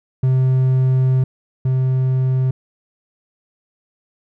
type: tone pair in turn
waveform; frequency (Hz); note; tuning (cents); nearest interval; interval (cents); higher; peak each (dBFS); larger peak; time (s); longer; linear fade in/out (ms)
triangle; 130 / 130; C3 / C3; -11 / -11; unison; 0; neither; -10 / -12; first; 0.23-1.24 / 1.65-2.51; first; 5
effects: none